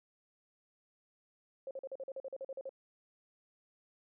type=tone bursts; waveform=sine; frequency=536 Hz; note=C5; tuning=42 cents sharp; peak=-39 dBFS; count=13; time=1.67-2.693 s; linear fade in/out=2 ms; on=39 ms; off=43 ms; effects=none